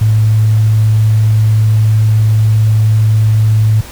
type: tone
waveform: sine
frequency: 108.7 Hz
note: A2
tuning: 21 cents flat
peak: -6 dBFS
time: 0.01-3.81 s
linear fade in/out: 5 ms
effects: added 60 Hz sine -32 dBFS peak until 3.91 s + pink hiss -32 dBFS RMS until 3.91 s